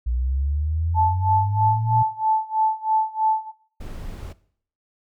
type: linear sweep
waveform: sine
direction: up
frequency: 58.27 to 117.5 Hz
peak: -20 dBFS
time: 0.06-2.03 s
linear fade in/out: 10 ms
type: tone with tremolo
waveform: sine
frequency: 875 Hz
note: A5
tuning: 10 cents flat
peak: -15 dBFS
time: 0.94-3.52 s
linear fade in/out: 50 ms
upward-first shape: sine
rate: 3.1 Hz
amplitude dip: 95%
type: noise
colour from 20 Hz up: brown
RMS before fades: -33 dBFS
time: 3.8-4.33 s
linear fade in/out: 10 ms
effects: noise-tail reverb RT60 0.6 s tail -19 dB re dry